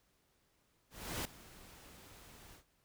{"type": "noise with ADSR envelope", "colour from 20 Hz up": "pink", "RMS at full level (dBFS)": -38, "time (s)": [0.9, 2.64], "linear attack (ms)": 350, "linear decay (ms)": 5, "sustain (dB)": -19, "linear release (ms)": 100, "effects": ["pink hiss -75 dBFS RMS until 2.84 s"]}